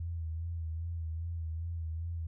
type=tone with vibrato; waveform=sine; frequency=82.41 Hz; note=E2; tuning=in tune; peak=-34 dBFS; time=0-2.27 s; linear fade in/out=5 ms; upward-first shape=sine; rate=2.5 Hz; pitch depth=51 cents each way; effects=none